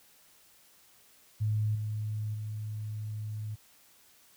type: tone with level steps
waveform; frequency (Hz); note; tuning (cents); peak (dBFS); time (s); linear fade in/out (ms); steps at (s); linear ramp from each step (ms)
sine; 107.1; A2; -46; -26 / -31 / -34; 1.4-3.56; 20; 1.75 / 2.34; 5
effects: white hiss -61 dBFS RMS until 4.36 s